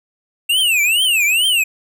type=tone with vibrato; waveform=square; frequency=2707 Hz; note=E7; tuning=45 cents sharp; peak=-13 dBFS; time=0.49-1.64 s; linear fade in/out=10 ms; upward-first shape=triangle; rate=2.3 Hz; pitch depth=290 cents each way; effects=none